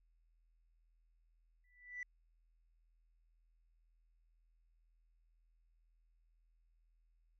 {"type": "tone with exponential growth", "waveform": "sine", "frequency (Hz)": 1975.5, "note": "B6", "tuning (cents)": 0, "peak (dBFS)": -38, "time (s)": [1.64, 2.03], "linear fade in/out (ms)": 2, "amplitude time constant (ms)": 84, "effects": ["tanh soft clip ceiling -38 dBFS", "added 41 Hz sine -70 dBFS peak until 7.39 s"]}